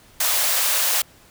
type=high-pass noise; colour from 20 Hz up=white; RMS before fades=-20 dBFS; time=0.2-1.02 s; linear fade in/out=5 ms; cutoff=490 Hz; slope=48 dB/octave; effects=pink hiss -51 dBFS RMS until 1.3 s